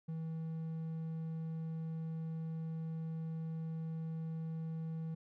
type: tone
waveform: triangle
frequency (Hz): 161.5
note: E3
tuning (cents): -35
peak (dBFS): -36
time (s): 0.08-5.15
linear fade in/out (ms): 10
effects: none